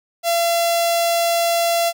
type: tone with notch filter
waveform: sawtooth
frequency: 680 Hz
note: F5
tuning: 46 cents flat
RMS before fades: -18 dBFS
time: 0.23-1.93 s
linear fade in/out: 50 ms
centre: 1600 Hz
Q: 1.1
effects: none